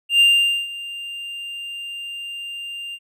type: tone with ADSR envelope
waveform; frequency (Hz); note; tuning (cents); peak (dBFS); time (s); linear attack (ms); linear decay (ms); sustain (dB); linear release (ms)
triangle; 2794; F7; 0; -8; 0.09-2.99; 110; 470; -19; 52
effects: none